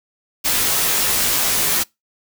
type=noise with comb filter; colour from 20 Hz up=white; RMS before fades=-18 dBFS; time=0.44-1.84 s; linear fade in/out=20 ms; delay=16 ms; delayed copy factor=-0.95; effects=noise-tail reverb RT60 0.2 s tail -25 dB re dry